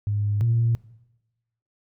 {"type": "tone pair in turn", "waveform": "sine", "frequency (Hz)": [103.3, 115.95], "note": ["G#2", "A#2"], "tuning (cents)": [-9, -9], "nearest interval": "major second", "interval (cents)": 200, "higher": "second", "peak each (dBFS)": [-21, -17], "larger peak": "second", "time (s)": [[0.07, 0.41], [0.41, 0.75]], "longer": "neither", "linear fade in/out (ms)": 0, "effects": ["noise-tail reverb RT60 1.0 s tail -21 dB re dry", "tanh soft clip ceiling -13 dBFS"]}